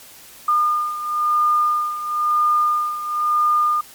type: beating tone pair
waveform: sine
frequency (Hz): 1212 / 1212.99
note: D#6 / D#6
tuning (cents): -46 / -44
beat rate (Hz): 0.99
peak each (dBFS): -17 / -22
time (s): 0.48-3.81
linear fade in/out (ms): 5
effects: white hiss -43 dBFS RMS until 3.94 s + MP3 96 kbps